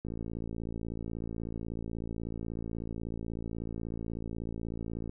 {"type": "click train", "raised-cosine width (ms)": 3, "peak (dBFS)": -25, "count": 285, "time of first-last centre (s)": [0.05, 5.094], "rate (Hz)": 56.3, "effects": []}